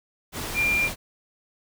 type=tone in noise; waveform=sine; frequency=2388 Hz; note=D7; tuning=28 cents sharp; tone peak=-20 dBFS; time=0.54-0.9 s; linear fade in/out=50 ms; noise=pink; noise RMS=-32 dBFS; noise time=0.32-0.96 s; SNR=+9 dB; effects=none